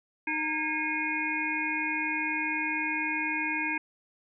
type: harmonic tone with a mistuned harmonic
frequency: 308 Hz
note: D#4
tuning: 17 cents flat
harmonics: 1 / 3 / 5 / 7 / 8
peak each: -35 / -36 / -35 / -33 / -32 dBFS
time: 0.27-3.78 s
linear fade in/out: 5 ms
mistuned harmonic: 5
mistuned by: +100 cents
effects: none